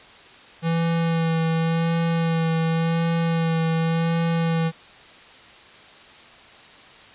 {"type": "tone with vibrato", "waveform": "square", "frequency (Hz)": 164.81, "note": "E3", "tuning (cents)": 0, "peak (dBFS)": -20, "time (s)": [0.62, 4.72], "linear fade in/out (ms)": 50, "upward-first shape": "sine", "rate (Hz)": 0.9, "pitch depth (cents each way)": 19, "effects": ["white hiss -46 dBFS RMS until 7.14 s", "resampled to 8000 Hz"]}